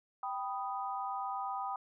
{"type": "chord", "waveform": "sine", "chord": "G augmented", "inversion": "none", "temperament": "equal", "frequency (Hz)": [784, 987.8, 1244.5], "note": ["G5", "B5", "D#6"], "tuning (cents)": [0, 0, 0], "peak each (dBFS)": [-38, -40, -40], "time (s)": [0.23, 1.76], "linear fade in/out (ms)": 2, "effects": []}